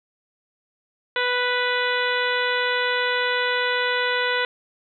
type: harmonic tone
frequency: 493.9 Hz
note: B4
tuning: in tune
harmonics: 1 / 2 / 3 / 4 / 5 / 6 / 7 / 8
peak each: -26 / -28 / -25 / -27 / -32 / -33 / -31 / -34 dBFS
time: 1.16-4.45 s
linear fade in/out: 2 ms
effects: none